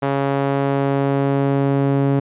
sawtooth tone with band-pass filter sweep, 138.59 Hz, C#3, in tune, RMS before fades -18 dBFS, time 0.02-2.2 s, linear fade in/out 10 ms, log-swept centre 670 to 290 Hz, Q 0.76, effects resampled to 8000 Hz

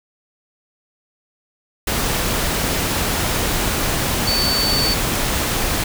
sine tone in noise, 4516 Hz, C#8, 31 cents sharp, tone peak -18 dBFS, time 4.27-4.94 s, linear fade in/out 5 ms, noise pink, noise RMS -20 dBFS, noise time 1.87-5.84 s, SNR -1 dB, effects none

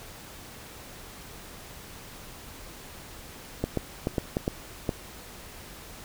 clicks, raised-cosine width 2 ms, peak -12 dBFS, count 7, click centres 3.64 / 3.773 / 4.071 / 4.182 / 4.369 / 4.479 / 4.892 s, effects pink hiss -45 dBFS RMS until 6.04 s

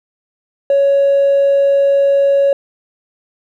sine tone with hard clipping, 557 Hz, C#5, 8 cents sharp, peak -9 dBFS, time 0.7-2.53 s, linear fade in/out 2 ms, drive 1 dB, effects none

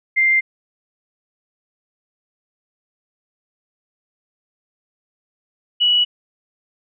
sine tone pair in turn, 2096 / 2936 Hz, C7 / F#7, +2 / -14 cents, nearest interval tritone, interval 584 cents, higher second, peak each -12 dBFS, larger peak neither, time 0.16-0.41 / 5.8-6.05 s, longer neither, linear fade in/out 20 ms, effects none

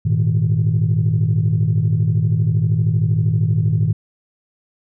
sine chord, Ab suspended second, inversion none, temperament equal with one note detuned, 103.83 / 116.54 / 157.01 Hz, Ab2 / Bb2 / Eb3, 0 / 0 / +16 cents, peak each -17 dBFS, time 0.05-3.93 s, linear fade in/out 10 ms, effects tanh soft clip ceiling -8 dBFS

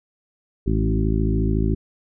harmonic tone with a mistuned harmonic, 53.9 Hz, A1, 35 cents flat, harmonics 1 / 2 / 3 / 4 / 5 / 6 / 7, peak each -21 / -24 / -26 / -27 / -28 / -29 / -29 dBFS, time 0.66-1.75 s, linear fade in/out 10 ms, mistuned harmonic 4, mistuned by -17 cents, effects none

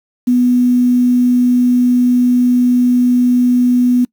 sine tone with quantisation, 246.9 Hz, B3, in tune, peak -8 dBFS, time 0.27-4.05 s, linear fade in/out 10 ms, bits 6, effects noise-tail reverb RT60 0.1 s tail -24 dB re dry

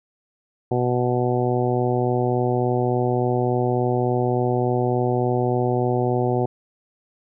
harmonic tone, 123.47 Hz, B2, in tune, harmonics 1 / 2 / 3 / 4 / 5 / 6 / 7, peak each -23 / -27 / -23 / -27 / -30 / -27 / -33 dBFS, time 0.71-6.46 s, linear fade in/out 5 ms, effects none

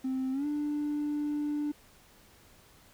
triangle tone with pitch glide, 261.6 to 295.3 Hz, C4 to D4, 0 to +10 cents, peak -26 dBFS, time 0.04-1.72 s, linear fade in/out 10 ms, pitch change +210 cents, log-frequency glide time 0.32-0.46 s, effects tanh soft clip ceiling -25 dBFS + pink hiss -59 dBFS RMS until 2.93 s

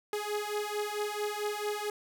sawtooth beating tone pair, 415.3 / 419.8 Hz, G#4 / G#4, 0 / +19 cents, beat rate 4.5 Hz, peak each -31 / -31 dBFS, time 0.13-1.9 s, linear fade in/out 2 ms, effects 11-bit

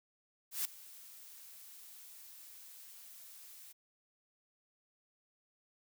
blue noise with ADSR envelope, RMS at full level -34 dBFS, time 0.51-3.73 s, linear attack 140 ms, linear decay 5 ms, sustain -20 dB, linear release 17 ms, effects none

